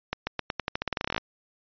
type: accelerating click train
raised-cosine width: 0.3 ms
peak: -11 dBFS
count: 19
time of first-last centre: 0.13-1.18 s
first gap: 140 ms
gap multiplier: 0.88
effects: resampled to 11025 Hz